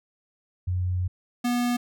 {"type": "tone pair in turn", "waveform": ["sine", "square"], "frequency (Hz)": [90.7, 243], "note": ["F#2", "B3"], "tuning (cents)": [-34, -28], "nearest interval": "octave + perfect fourth", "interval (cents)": 1706, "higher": "second", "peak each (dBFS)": -23, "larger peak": "neither", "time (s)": [[0.67, 1.08], [1.44, 1.77]], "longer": "first", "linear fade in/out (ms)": 10, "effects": []}